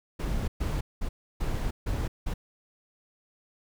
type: noise bursts at uneven times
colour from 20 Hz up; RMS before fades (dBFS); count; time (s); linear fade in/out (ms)
brown; -29; 6; 0.19-0.48 / 0.6-0.81 / 1.01-1.09 / 1.4-1.71 / 1.86-2.08 / 2.26-2.34; 10
effects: none